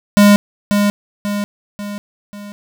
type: tone with echo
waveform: square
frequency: 204.5 Hz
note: G#3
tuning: 26 cents flat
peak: -6 dBFS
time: 0.17-0.36 s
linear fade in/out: 0 ms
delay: 540 ms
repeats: 4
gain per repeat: -6 dB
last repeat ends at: 2.52 s
effects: none